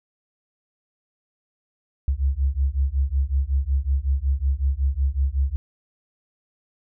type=beating tone pair; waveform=sine; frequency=65.7 / 71.1 Hz; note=C2 / C#2; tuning=+8 / +45 cents; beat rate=5.4 Hz; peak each=-22 dBFS; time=2.08-5.56 s; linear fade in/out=0 ms; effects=none